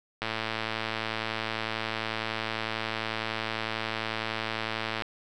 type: click train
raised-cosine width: 0.3 ms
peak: -14 dBFS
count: 534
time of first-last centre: 0.22-5.022 s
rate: 111 Hz
effects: none